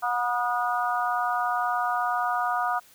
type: harmonic tone with a mistuned harmonic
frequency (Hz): 241.9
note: B3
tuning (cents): -36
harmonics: 3 / 4 / 5 / 6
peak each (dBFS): -27 / -30 / -28 / -32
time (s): 0.02-2.8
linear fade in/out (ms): 20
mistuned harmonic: 5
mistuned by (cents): +30
effects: white hiss -55 dBFS RMS until 2.94 s